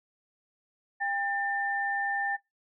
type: tone pair together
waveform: sine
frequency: 800 / 1790.8 Hz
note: G5 / A6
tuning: +35 / +30 cents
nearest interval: octave + major second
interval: 1395 cents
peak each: -31 / -29 dBFS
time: 1-2.37 s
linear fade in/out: 20 ms
effects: noise-tail reverb RT60 0.2 s tail -24 dB re dry